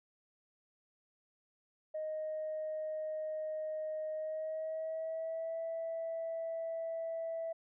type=tone with pitch glide; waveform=sine; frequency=622.3 to 657.4 Hz; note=D#5 to E5; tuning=0 to -5 cents; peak=-35 dBFS; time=1.94-7.53 s; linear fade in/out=10 ms; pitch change=+95 cents; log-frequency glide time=4.13-5.59 s; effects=tanh soft clip ceiling -32 dBFS